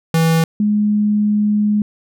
square / sine tone pair in turn, 163.2 / 209.2 Hz, E3 / G#3, -17 / +13 cents, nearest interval major third, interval 430 cents, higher second, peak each -12 dBFS, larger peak neither, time 0.14-0.44 / 0.6-1.82 s, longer second, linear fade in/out 2 ms, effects none

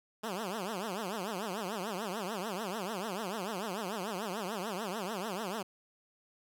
10% pulse tone with vibrato, 201.9 Hz, G#3, 49 cents flat, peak -27 dBFS, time 0.23-5.63 s, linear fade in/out 10 ms, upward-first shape triangle, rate 6.8 Hz, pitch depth 280 cents each way, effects none

